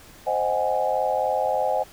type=chord; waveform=sine; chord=Ab dominant seventh; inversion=first; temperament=equal with one note detuned; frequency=523.3 / 622.3 / 747.3 / 830.6 Hz; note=C5 / Eb5 / Gb5 / Ab5; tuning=0 / 0 / +17 / 0 cents; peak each=-26 dBFS; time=0.26-1.84 s; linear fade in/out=20 ms; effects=pink hiss -48 dBFS RMS until 1.92 s